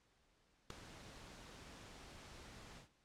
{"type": "noise with ADSR envelope", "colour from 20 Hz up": "pink", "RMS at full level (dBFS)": -42, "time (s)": [0.7, 2.89], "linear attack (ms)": 4, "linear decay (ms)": 4, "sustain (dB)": -14, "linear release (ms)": 120, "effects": ["pink hiss -75 dBFS RMS until 3.04 s", "low-pass 7000 Hz 12 dB/octave"]}